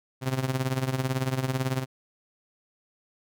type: tone with tremolo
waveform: sawtooth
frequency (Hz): 130.81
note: C3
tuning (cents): 0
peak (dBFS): -18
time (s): 0.21-1.86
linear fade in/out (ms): 50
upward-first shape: triangle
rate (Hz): 18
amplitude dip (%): 85
effects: none